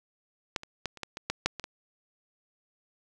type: clicks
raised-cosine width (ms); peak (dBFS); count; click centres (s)
0.2; -12 / -25 / -14 / -29 / -17 / -20 / -11 / -7 / -20 / -20; 10; 0.562 / 0.634 / 0.857 / 0.973 / 1.033 / 1.171 / 1.3 / 1.46 / 1.597 / 1.641
effects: none